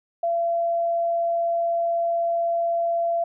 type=tone; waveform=sine; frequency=679 Hz; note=F5; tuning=49 cents flat; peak=-20 dBFS; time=0.23-3.24 s; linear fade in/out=5 ms; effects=none